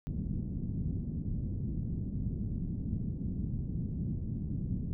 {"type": "low-pass noise", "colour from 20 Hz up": "white", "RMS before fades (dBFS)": -35, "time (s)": [0.07, 4.93], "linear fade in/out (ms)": 0, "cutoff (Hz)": 210, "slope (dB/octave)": 24, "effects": []}